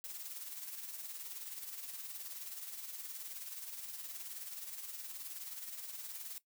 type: noise with tremolo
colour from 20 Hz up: blue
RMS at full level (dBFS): -44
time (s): 0.04-6.38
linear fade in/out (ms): 0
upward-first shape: sine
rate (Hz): 19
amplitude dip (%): 50
effects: noise-tail reverb RT60 0.1 s tail -17 dB re dry